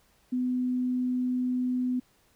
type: tone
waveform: sine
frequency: 251.2 Hz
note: B3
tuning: 30 cents sharp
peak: -25 dBFS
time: 0.32-2 s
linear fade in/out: 10 ms
effects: pink hiss -65 dBFS RMS until 2.35 s